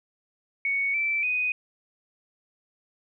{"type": "tone with pitch steps", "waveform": "sine", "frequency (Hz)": [2225, 2329, 2493], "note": ["C#7", "D7", "D#7"], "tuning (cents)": [6, -15, 3], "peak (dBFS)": -23, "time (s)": [0.65, 1.52], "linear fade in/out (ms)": 2, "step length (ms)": 290, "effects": []}